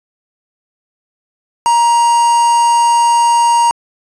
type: tone with quantisation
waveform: triangle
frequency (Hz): 940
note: A#5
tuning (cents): +14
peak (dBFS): -6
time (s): 1.66-3.71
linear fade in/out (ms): 0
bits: 3
effects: resampled to 22050 Hz